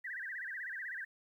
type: tone with vibrato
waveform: sine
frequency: 1758 Hz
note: A6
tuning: 2 cents flat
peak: -39 dBFS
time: 0.04-1.05 s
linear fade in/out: 10 ms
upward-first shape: sine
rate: 16 Hz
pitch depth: 220 cents each way
effects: 12-bit